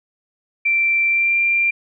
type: tone with pitch glide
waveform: sine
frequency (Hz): 2349 to 2376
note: D7 to D7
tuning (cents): 0 to +20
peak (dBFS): -14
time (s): 0.65-1.71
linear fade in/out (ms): 10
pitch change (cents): +20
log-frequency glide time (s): 1.08-1.37
effects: none